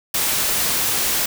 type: noise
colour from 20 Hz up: white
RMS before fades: -20 dBFS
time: 0.14-1.26 s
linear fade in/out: 5 ms
effects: none